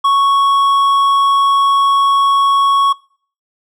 triangle tone with hard clipping, 1108.7 Hz, C#6, in tune, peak -10 dBFS, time 0.04-2.93 s, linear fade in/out 10 ms, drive 9 dB, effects noise-tail reverb RT60 0.5 s tail -23 dB re dry

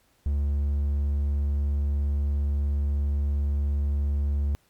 triangle tone, 71.5 Hz, D2, 46 cents flat, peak -20 dBFS, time 0.26-4.55 s, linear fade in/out 0 ms, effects pink hiss -65 dBFS RMS until 4.69 s + MP3 96 kbps

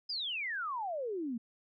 sine exponential sweep, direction down, 5100 to 220 Hz, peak -34 dBFS, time 0.09-1.38 s, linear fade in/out 10 ms, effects none

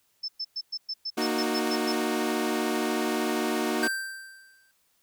sine tone bursts, 5274 Hz, E8, in tune, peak -29 dBFS, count 11, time 0.23-1.924 s, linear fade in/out 10 ms, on 54 ms, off 110 ms
sawtooth chord, D# minor, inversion second, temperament equal with one note detuned, 233.1 / 306.5 / 370 Hz, A#3 / D#4 / F#4, 0 / -26 / 0 cents, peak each -26 dBFS, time 1.17-3.88 s, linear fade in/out 10 ms
square tone with exponential decay, 1567 Hz, G6, 1 cent flat, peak -24 dBFS, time 3.83-4.71 s, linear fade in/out 0 ms, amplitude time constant 190 ms
effects white hiss -69 dBFS RMS until 5.02 s

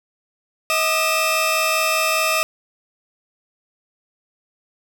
sawtooth tone cluster, 639 / 1213 / 2638 Hz, D#5 / D#6 / E7, +46 / -44 / +1 cents, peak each -18 dBFS, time 0.7-2.43 s, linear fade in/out 0 ms, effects none

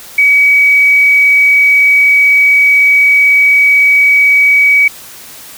sine tone, 2269 Hz, C#7, 40 cents sharp, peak -4 dBFS, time 0.18-4.88 s, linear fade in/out 5 ms, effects white hiss -32 dBFS RMS until 5.57 s

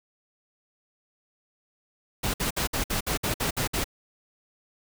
pink noise bursts, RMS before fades -27 dBFS, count 10, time 2.23-3.843 s, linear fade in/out 10 ms, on 110 ms, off 57 ms, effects none

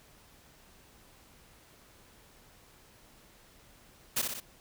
white noise with echo, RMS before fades -29 dBFS, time 4.16-4.22 s, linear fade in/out 10 ms, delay 61 ms, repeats 3, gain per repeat -4 dB, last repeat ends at 4.403 s, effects pink hiss -59 dBFS RMS until 4.6 s

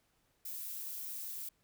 violet noise with amplitude modulation, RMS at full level -41 dBFS, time 0.45-1.49 s, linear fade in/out 5 ms, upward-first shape sine, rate 210 Hz, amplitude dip 35%, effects pink hiss -75 dBFS RMS until 1.63 s

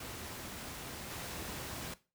pink noise with level steps, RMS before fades -44 / -42 dBFS, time 0-1.94 s, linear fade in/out 5 ms, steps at 1.1 s, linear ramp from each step 10 ms, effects noise-tail reverb RT60 0.3 s tail -17 dB re dry + high-pass 60 Hz 12 dB/octave

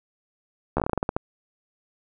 slowing click train, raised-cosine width 1 ms, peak -9 dBFS, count 12, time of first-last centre 0.77-1.165 s, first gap 13 ms, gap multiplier 1.19, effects none

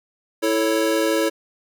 square chord, A major, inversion second, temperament equal with one note detuned, 328.7 / 440 / 554.4 Hz, E4 / A4 / C#5, -5 / 0 / 0 cents, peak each -22 / -24 / -23 dBFS, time 0.42-1.3 s, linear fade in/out 20 ms, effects none

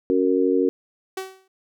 sine chord, F# major, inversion second, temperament just, 277.5 / 370 / 462.5 Hz, C#4 / F#4 / A#4, +2 / 0 / -14 cents, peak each -21 dBFS, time 0.1-0.69 s, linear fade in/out 0 ms
sawtooth tone with exponential decay, 380 Hz, F#4, 46 cents sharp, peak -21 dBFS, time 1.17-1.48 s, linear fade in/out 5 ms, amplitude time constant 67 ms
effects none

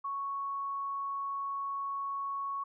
sine tone, 1108.7 Hz, C#6, in tune, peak -33 dBFS, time 0.04-2.64 s, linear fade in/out 10 ms, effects none

